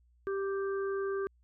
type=harmonic tone; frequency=392 Hz; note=G4; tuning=in tune; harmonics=1 / 3 / 4; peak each=-31 / -42 / -44 dBFS; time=0.27-1.27 s; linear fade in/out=0 ms; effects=added 60 Hz sine -63 dBFS peak until 1.43 s